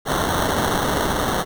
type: noise with sample-and-hold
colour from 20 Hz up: white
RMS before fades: -21 dBFS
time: 0.05-1.45 s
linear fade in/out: 50 ms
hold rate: 2450 Hz
effects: none